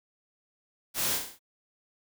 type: noise with echo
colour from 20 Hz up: white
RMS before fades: -30 dBFS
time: 0.94-1.19 s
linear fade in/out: 50 ms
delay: 34 ms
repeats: 6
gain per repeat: -4 dB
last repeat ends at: 1.394 s
effects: none